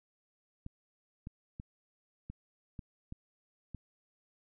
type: clicks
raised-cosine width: 5 ms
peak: -30 dBFS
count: 7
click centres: 0.664 / 1.271 / 1.599 / 2.3 / 2.792 / 3.124 / 3.747 s
effects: none